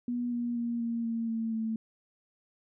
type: tone with pitch steps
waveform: sine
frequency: 242.6 / 239.1 / 235.7 / 232.3 / 229 / 225.7 / 222.5 Hz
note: B3 / A#3 / A#3 / A#3 / A#3 / A3 / A3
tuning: -31 / +44 / +19 / -6 / -31 / +44 / +20 cents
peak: -29 dBFS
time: 0.08-1.76 s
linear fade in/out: 2 ms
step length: 240 ms
effects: none